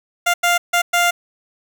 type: tone bursts at uneven times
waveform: 15% pulse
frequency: 698.5 Hz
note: F5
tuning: in tune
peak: -7 dBFS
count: 4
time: 0.26-0.34 / 0.43-0.58 / 0.73-0.82 / 0.93-1.11 s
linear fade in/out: 10 ms
effects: none